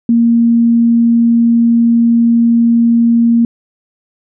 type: tone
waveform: sine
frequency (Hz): 233.1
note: A#3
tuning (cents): 0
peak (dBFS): -6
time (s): 0.09-3.45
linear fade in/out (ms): 2
effects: none